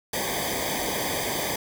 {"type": "noise with comb filter", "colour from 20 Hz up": "pink", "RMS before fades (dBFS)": -28, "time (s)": [0.13, 1.56], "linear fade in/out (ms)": 5, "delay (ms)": 0.73, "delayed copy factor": -1, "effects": []}